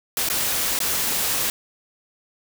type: noise with dropouts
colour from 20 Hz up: white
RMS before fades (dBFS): -23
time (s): 0.17-1.5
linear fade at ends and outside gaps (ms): 1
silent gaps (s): 0.288-0.299 / 0.79-0.803
effects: none